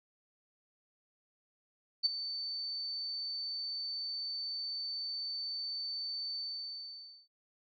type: tone with ADSR envelope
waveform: sine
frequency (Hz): 4538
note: C#8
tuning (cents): +40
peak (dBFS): -23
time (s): 2.03-7.28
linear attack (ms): 25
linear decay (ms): 18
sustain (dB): -13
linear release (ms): 910
effects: none